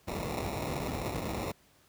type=noise with sample-and-hold; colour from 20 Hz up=pink; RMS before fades=-34 dBFS; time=0.07-1.52 s; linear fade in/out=10 ms; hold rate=1575 Hz; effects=pink hiss -64 dBFS RMS until 1.88 s + high-pass 60 Hz 12 dB/octave